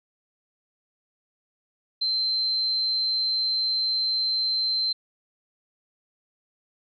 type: tone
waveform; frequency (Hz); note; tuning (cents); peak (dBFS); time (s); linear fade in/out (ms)
sine; 4108; C8; -33; -22; 2.01-4.93; 10
effects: none